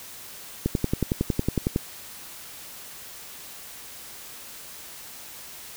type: click train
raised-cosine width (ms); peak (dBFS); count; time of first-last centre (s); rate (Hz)
3; -9; 13; 0.66-1.761; 10.9
effects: white hiss -42 dBFS RMS until 5.76 s